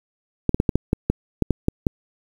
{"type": "clicks", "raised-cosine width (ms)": 3, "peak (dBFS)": -4, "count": 11, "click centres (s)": [0.493, 0.545, 0.601, 0.692, 0.756, 0.931, 1.1, 1.423, 1.507, 1.684, 1.868], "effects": ["7-bit"]}